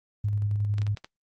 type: tone with tremolo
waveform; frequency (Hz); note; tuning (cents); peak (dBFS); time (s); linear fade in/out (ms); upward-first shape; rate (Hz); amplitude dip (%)
sine; 103.4; G#2; -7; -23; 0.24-0.95; 5; square; 11; 25
type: clicks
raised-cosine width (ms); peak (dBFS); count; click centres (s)
0.2; -23; 5; 0.783 / 0.818 / 0.867 / 0.972 / 1.045
effects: noise-tail reverb RT60 0.1 s tail -21 dB re dry + Opus 32 kbps